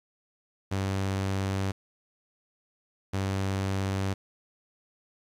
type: tone pair in turn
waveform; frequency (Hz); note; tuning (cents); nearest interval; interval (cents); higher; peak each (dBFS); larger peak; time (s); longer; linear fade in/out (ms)
sawtooth; 96.8 / 96.8; G2 / G2; -21 / -21; unison; 0; neither; -23; neither; 0.71-1.72 / 3.13-4.14; neither; 10
effects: low-pass 9000 Hz 12 dB/octave + 10-bit